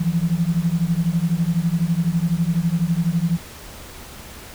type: beating tone pair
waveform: sine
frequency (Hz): 162.8 / 174.8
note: E3 / F3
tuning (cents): -21 / +2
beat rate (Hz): 12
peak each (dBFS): -20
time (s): 0-3.38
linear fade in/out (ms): 10
effects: added 73 Hz sine -45 dBFS peak until 4.54 s + pink hiss -39 dBFS RMS until 4.54 s